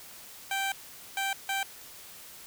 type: tone bursts at uneven times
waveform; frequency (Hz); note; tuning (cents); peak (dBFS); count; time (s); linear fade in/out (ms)
15% pulse; 782; G5; -4; -22; 3; 0.51-0.72 / 1.17-1.33 / 1.49-1.63; 2
effects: white hiss -48 dBFS RMS until 2.46 s